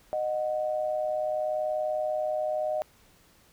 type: tone pair together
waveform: sine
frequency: 617 / 737.8 Hz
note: D#5 / F#5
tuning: -15 / -5 cents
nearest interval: minor third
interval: 310 cents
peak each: -27 / -33 dBFS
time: 0.13-2.82 s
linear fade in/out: 0 ms
effects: pink hiss -60 dBFS RMS until 3.52 s